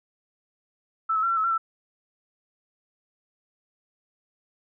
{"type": "tone with pitch steps", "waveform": "sine", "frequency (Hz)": [1319, 1290, 1361, 1352, 1291, 1360, 1328], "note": ["E6", "E6", "F6", "E6", "E6", "F6", "E6"], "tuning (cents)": [1, -38, -45, 43, -37, -46, 12], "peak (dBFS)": -21, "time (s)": [1.09, 1.58], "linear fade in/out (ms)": 10, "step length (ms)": 70, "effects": []}